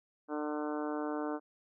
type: harmonic tone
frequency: 150 Hz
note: D3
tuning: 37 cents sharp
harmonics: 2 / 3 / 4 / 5 / 6 / 7 / 8 / 9 / 10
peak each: -36 / -40 / -42 / -44 / -46 / -47 / -48 / -49 / -50 dBFS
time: 0.28-1.4 s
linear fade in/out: 50 ms
effects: none